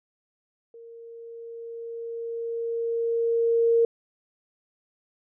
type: tone with level ramp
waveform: sine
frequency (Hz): 462.7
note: A#4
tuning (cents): -13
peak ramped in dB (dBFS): -43 to -16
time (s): 0.74-3.85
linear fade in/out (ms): 2
effects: none